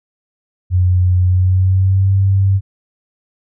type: tone with pitch glide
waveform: sine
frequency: 90.7 to 97.21 Hz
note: F#2 to G2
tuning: -34 to -14 cents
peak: -9 dBFS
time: 0.7-2.61 s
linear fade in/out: 50 ms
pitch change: +120 cents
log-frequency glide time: 1.24-2.13 s
effects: none